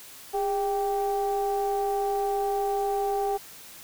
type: ring-modulated tone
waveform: triangle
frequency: 190 Hz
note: F#3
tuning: 46 cents sharp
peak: -19 dBFS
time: 0.33-3.38 s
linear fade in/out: 20 ms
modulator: 596 Hz
effects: white hiss -46 dBFS RMS until 3.83 s

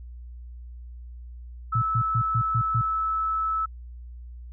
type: tone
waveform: sine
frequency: 1306 Hz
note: E6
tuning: 17 cents flat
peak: -23 dBFS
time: 1.72-3.66 s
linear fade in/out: 10 ms
type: tone bursts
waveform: sine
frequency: 116.54 Hz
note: A#2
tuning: in tune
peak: -21 dBFS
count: 6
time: 1.75-2.814 s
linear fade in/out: 5 ms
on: 69 ms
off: 130 ms
effects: added 60 Hz sine -38 dBFS peak until 4.52 s

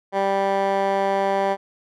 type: tone with band-pass filter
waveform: 15% pulse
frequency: 196 Hz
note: G3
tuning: in tune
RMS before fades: -21 dBFS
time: 0.12-1.57 s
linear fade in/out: 50 ms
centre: 840 Hz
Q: 1.3
effects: none

